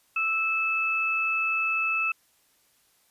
sine tone pair together, 1318.5 / 2616 Hz, E6 / E7, 0 / -14 cents, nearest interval octave, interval 1186 cents, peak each -30 / -24 dBFS, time 0.16-2.12 s, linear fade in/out 5 ms, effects white hiss -65 dBFS RMS until 3.1 s + resampled to 32000 Hz

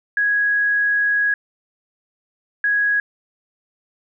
sine tone pair in turn, 1661.2 / 1661.2 Hz, G#6 / G#6, 0 / 0 cents, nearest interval unison, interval 0 cents, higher neither, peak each -15 dBFS, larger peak neither, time 0.17-1.34 / 2.64-3 s, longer first, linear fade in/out 2 ms, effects none

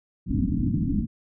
white low-pass noise, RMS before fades -24 dBFS, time 0.26-1.07 s, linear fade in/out 50 ms, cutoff 300 Hz, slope 96 dB/octave, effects none

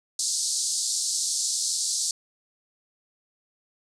white band-pass noise, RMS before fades -27 dBFS, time 0.19-2.11 s, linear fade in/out 2 ms, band 4200 to 9000 Hz, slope 48 dB/octave, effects none

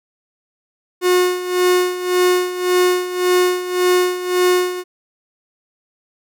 45% pulse tone with tremolo, 361.8 Hz, F#4, 39 cents flat, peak -11 dBFS, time 1.01-4.84 s, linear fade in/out 50 ms, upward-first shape sine, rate 1.8 Hz, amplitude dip 75%, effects none

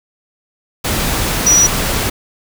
sine tone in noise, 5840 Hz, F#8, 24 cents flat, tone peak -7 dBFS, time 1.46-1.67 s, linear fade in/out 10 ms, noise pink, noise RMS -17 dBFS, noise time 0.84-2.1 s, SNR +7 dB, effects none

